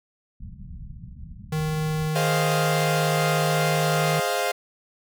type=low-pass noise; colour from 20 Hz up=pink; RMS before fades=-39 dBFS; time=0.4-2.08 s; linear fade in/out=5 ms; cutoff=200 Hz; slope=48 dB/octave
type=tone; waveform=square; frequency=155.56 Hz; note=D#3; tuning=in tune; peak=-24 dBFS; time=1.52-4.2 s; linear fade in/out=5 ms
type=chord; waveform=sawtooth; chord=F minor seventh; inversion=first; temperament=equal; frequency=415.3 / 523.3 / 622.3 / 698.5 Hz; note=Ab4 / C5 / Eb5 / F5; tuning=0 / 0 / 0 / 0 cents; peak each=-26 / -24 / -26 / -22 dBFS; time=2.15-4.52 s; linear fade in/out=10 ms
effects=none